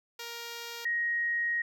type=tone pair in turn; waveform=5% pulse / sine; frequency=468.7 / 1881.9 Hz; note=A#4 / A#6; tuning=+9 / +16 cents; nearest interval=2 octaves; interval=2407 cents; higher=second; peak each=-27 dBFS; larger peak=neither; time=0.19-0.85 / 0.85-1.62 s; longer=second; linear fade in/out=5 ms; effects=none